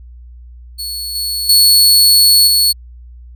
sawtooth tone with level steps, 4400 Hz, C#8, 14 cents flat, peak -18 / -14 / -3 / -6 dBFS, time 0.78-2.73 s, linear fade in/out 20 ms, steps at 1.15 / 1.49 / 2.47 s, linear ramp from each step 5 ms, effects added 60 Hz sine -33 dBFS peak until 3.35 s

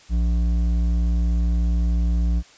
sine tone with hard clipping, 58.27 Hz, A#1, in tune, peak -19 dBFS, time 0.09-2.43 s, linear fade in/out 50 ms, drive 8 dB, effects white hiss -50 dBFS RMS until 2.57 s + resampled to 16000 Hz

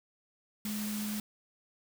sine tone in noise, 210.6 Hz, G#3, 24 cents sharp, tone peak -34 dBFS, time 0.65-1.2 s, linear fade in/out 2 ms, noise white, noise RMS -41 dBFS, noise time 0.65-1.2 s, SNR +4 dB, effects none

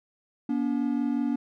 triangle tone pair together, 240.4 / 285.9 Hz, B3 / D4, -46 / -46 cents, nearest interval minor third, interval 300 cents, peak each -25 dBFS, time 0.49-1.36 s, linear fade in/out 5 ms, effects none

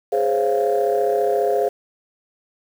sine chord, Db major seventh, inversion second, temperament just, 415.8 / 519.7 / 554.4 / 693 Hz, Ab4 / C5 / Db5 / F5, +2 / -12 / 0 / -14 cents, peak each -19 / -21 / -25 / -21 dBFS, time 0.12-1.69 s, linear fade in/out 10 ms, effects tanh soft clip ceiling -9 dBFS + 7-bit

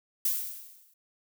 violet noise with exponential decay, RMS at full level -25 dBFS, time 0.25-0.94 s, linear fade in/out 5 ms, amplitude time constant 150 ms, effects none

